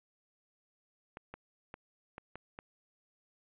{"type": "clicks", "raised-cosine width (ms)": 0.5, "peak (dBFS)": -29, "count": 6, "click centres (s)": [1.171, 1.34, 1.741, 2.181, 2.356, 2.589], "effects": ["resampled to 8000 Hz"]}